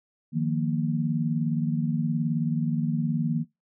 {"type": "chord", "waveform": "sine", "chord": "Eb suspended second", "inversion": "none", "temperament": "equal", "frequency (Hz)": [155.56, 174.61, 233.1], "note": ["Eb3", "F3", "Bb3"], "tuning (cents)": [0, 0, 0], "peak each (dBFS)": [-26, -30, -27], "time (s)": [0.32, 3.45], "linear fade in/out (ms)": 50, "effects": ["noise-tail reverb RT60 0.2 s tail -21 dB re dry"]}